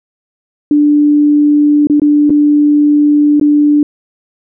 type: tone with dropouts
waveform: sine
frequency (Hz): 294.6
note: D4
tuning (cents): +6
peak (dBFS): -5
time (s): 0.71-3.83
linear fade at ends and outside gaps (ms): 2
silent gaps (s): 1.871-1.898 / 1.998-2.018 / 2.296-2.303 / 3.398-3.412
effects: none